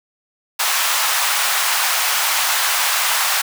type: high-pass noise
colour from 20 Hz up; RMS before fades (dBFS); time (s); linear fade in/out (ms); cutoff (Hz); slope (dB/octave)
pink; -18; 0.59-3.42; 10; 850; 24
effects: none